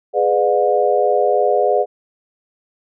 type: chord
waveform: sine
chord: G# diminished seventh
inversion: none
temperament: just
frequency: 415.3 / 498.4 / 598 / 717.6 Hz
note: G#4 / B4 / D5 / F5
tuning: 0 / +16 / +31 / +47 cents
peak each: -18 dBFS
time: 0.13-1.86 s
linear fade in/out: 50 ms
effects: none